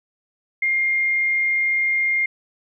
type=tone; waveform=sine; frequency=2119 Hz; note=C7; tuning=21 cents sharp; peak=-17 dBFS; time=0.62-2.26 s; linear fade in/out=5 ms; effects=none